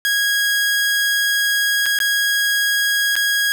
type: tone with dropouts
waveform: sawtooth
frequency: 1647 Hz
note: G#6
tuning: 15 cents flat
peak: -12 dBFS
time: 0.05-3.52 s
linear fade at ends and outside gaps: 0 ms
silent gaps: 1.858-1.863 / 1.988-2.002 / 3.155-3.164 s
effects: none